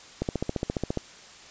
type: click train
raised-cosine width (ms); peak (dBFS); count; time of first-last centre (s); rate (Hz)
2; -13; 12; 0.22-0.973; 14.6
effects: white hiss -48 dBFS RMS until 1.5 s + resampled to 16000 Hz